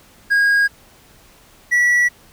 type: tone pair in turn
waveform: triangle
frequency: 1635 / 1944.4 Hz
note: G#6 / B6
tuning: -28 / -28 cents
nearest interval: minor third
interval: 300 cents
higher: second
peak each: -10 dBFS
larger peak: neither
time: 0.3-0.68 / 1.71-2.09 s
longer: neither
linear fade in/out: 20 ms
effects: pink hiss -49 dBFS RMS until 2.32 s